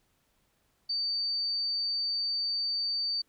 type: tone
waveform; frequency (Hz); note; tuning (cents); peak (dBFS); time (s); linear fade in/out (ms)
sine; 4597; D8; -38; -28; 0.89-3.22; 10
effects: pink hiss -72 dBFS RMS until 3.28 s